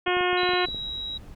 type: harmonic tone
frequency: 360 Hz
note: F#4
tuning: 47 cents flat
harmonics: 1 / 2 / 3 / 4 / 5 / 6 / 7 / 8 / 9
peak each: -25 / -28 / -30 / -31 / -32 / -33 / -33 / -34 / -35 dBFS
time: 0.06-0.66 s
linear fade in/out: 10 ms
type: clicks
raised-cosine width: 2 ms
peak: -26 dBFS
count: 9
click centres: 0.079 / 0.169 / 0.209 / 0.33 / 0.433 / 0.491 / 0.535 / 0.686 / 0.746 s
type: tone with pitch glide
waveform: sine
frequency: 3951 to 3854 Hz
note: B7 to B7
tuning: 0 to -43 cents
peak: -30 dBFS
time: 0.37-1.18 s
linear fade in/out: 10 ms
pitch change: -43 cents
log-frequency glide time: 0.62-0.75 s
type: noise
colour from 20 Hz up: brown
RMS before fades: -43 dBFS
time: 0.63-1.35 s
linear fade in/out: 10 ms
effects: none